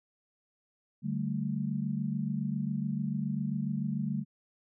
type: chord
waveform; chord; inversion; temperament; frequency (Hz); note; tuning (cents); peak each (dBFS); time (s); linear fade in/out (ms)
sine; D suspended fourth; none; equal with one note detuned; 146.83 / 192.85 / 220; D3 / G3 / A3; 0 / -28 / 0; -34; 1.02-4.25; 50
effects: none